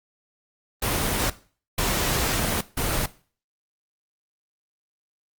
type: noise bursts at uneven times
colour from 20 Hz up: pink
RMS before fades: -24 dBFS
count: 3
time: 0.82-1.3 / 1.78-2.61 / 2.77-3.06 s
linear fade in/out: 5 ms
effects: noise-tail reverb RT60 0.4 s tail -17 dB re dry + Opus 24 kbps

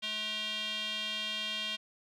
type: tone with band-pass filter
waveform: square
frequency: 214.4 Hz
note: A3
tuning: 45 cents flat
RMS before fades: -36 dBFS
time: 0.02-1.77 s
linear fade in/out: 20 ms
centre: 3200 Hz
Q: 5.2
effects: none

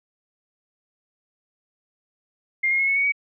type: tone with pitch steps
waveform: sine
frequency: 2116 / 2144 / 2173 / 2202 / 2231 / 2261 Hz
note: C7 / C7 / C#7 / C#7 / C#7 / C#7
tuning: +19 / +42 / -35 / -12 / +11 / +34 cents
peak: -18 dBFS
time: 2.63-3.122 s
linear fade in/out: 10 ms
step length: 82 ms
effects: none

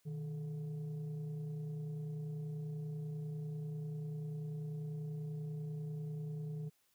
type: tone with frequency modulation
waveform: sine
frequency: 154.1 Hz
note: D#3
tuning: 16 cents flat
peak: -38 dBFS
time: 0.05-6.7 s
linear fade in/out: 20 ms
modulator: 278 Hz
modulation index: 0.41
effects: tanh soft clip ceiling -34 dBFS + white hiss -75 dBFS RMS until 6.94 s

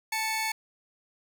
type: tone pair together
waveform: sawtooth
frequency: 880 / 2217 Hz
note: A5 / C#7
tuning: 0 / 0 cents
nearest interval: octave + major third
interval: 1600 cents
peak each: -27 dBFS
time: 0.12-0.52 s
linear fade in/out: 5 ms
effects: none

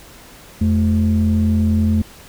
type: tone pair together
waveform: sine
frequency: 85.9 / 216.5 Hz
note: F2 / A3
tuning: -28 / -28 cents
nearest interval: octave + major third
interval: 1600 cents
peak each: -14 dBFS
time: 0.61-2.02 s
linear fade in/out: 5 ms
effects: tanh soft clip ceiling -8 dBFS + pink hiss -42 dBFS RMS until 2.28 s

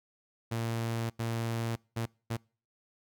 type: tone bursts at uneven times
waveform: sawtooth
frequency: 115.1 Hz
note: A#2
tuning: 22 cents flat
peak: -27 dBFS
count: 4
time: 0.51-1.1 / 1.19-1.76 / 1.96-2.06 / 2.3-2.37 s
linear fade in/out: 10 ms
effects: noise-tail reverb RT60 0.4 s tail -26 dB re dry

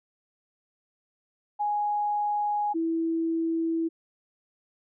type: tone pair in turn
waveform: sine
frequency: 830.6 / 328.3 Hz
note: G#5 / E4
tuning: 0 / -7 cents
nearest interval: octave + major third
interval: 1607 cents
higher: first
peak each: -24 dBFS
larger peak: neither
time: 1.59-2.74 / 2.74-3.89 s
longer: neither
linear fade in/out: 20 ms
effects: none

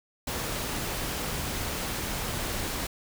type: noise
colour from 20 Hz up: pink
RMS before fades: -32 dBFS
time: 0.27-2.87 s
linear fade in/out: 5 ms
effects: none

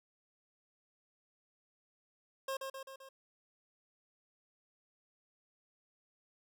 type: tone with echo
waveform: 25% pulse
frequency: 536 Hz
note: C5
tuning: 42 cents sharp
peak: -32 dBFS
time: 2.48-2.57 s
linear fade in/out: 5 ms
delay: 130 ms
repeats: 4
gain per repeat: -4 dB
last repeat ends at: 3.09 s
effects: none

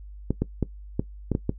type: clicks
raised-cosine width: 3 ms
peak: -10 dBFS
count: 7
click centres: 0.306 / 0.42 / 0.627 / 0.995 / 1.317 / 1.351 / 1.494 s
effects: noise-tail reverb RT60 0.1 s tail -18 dB re dry + added 50 Hz sine -39 dBFS peak until 1.58 s

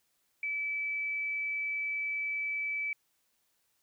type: tone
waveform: sine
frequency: 2305 Hz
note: D7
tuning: 33 cents flat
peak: -31 dBFS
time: 0.43-2.93 s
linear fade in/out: 2 ms
effects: white hiss -75 dBFS RMS until 3.82 s

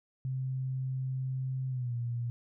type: tone with pitch glide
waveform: sine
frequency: 130.81 to 119.26 Hz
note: C3 to A#2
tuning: 0 to +40 cents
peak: -31 dBFS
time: 0.25-2.3 s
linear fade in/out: 0 ms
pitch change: -160 cents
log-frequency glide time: 1.69-1.94 s
effects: none

